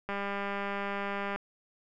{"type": "click train", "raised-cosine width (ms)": 0.5, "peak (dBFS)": -20, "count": 255, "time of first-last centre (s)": [0.09, 1.36], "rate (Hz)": 200, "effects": []}